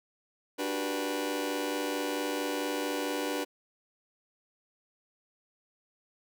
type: chord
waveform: sawtooth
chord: G major seventh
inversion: second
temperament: just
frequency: 294 / 367.5 / 392 / 490 Hz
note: D4 / F#4 / G4 / B4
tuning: +2 / -12 / 0 / -14 cents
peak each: -30 / -35 / -35 / -31 dBFS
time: 0.58-3.45 s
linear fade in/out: 20 ms
effects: none